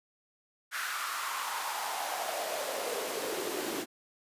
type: noise with high-pass filter sweep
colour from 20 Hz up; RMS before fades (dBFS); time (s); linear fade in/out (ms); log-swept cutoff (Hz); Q
pink; -35; 0.71-3.86; 50; 1500 to 310; 3.7
effects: resampled to 32000 Hz